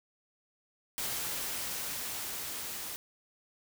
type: noise with level ramp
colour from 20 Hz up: white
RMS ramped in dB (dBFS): -35 to -40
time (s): 0.98-2.96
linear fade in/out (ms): 0
effects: none